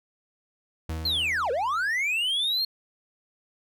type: tone with exponential decay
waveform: 40% pulse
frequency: 80.1 Hz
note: E2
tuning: 49 cents flat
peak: -27 dBFS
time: 0.89-2.14 s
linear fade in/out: 5 ms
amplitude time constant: 270 ms
type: linear two-way sweep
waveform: triangle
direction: down then up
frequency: 4311 to 450.7 to 4311 Hz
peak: -22 dBFS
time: 1.05-2.65 s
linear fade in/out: 5 ms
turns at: 1.51 s
effects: none